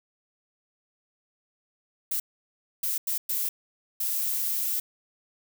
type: noise bursts at uneven times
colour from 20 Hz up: violet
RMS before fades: -28 dBFS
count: 5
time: 2.11-2.2 / 2.83-2.98 / 3.07-3.18 / 3.29-3.49 / 4-4.8 s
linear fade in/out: 5 ms
effects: none